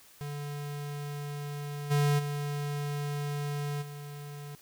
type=tone with level steps; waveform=square; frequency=145.1 Hz; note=D3; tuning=21 cents flat; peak=-36 / -24 / -32 / -41 dBFS; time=0.21-4.55 s; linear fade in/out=0 ms; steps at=1.9 / 2.18 / 3.81 s; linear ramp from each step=20 ms; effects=white hiss -57 dBFS RMS until 4.61 s